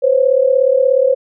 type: tone pair together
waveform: sine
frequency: 507 / 543.8 Hz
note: B4 / C#5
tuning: +45 / -33 cents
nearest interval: minor second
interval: 122 cents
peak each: -12 dBFS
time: 0.02-1.15 s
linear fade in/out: 20 ms
effects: none